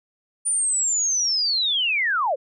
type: linear sweep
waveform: sine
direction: down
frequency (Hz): 9380 to 475.7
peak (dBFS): -19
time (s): 0.45-2.36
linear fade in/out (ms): 20
effects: none